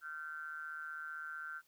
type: ring-modulated tone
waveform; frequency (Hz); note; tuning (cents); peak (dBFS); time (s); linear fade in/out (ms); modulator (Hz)
triangle; 77.78; D#2; 0; -37; 0.01-1.62; 50; 1460
effects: white hiss -73 dBFS RMS until 1.67 s